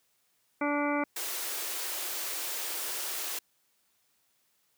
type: harmonic tone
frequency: 290.6 Hz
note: D4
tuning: 18 cents flat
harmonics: 1 / 2 / 3 / 4 / 5 / 7 / 8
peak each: -30 / -33 / -35 / -36 / -37 / -38 / -39 dBFS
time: 0.61-1.04 s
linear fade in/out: 5 ms
type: high-pass noise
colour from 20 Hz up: white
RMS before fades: -35 dBFS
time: 1.16-3.39 s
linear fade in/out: 5 ms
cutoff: 300 Hz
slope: 96 dB/octave
effects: white hiss -72 dBFS RMS until 4.77 s + high-pass 80 Hz 12 dB/octave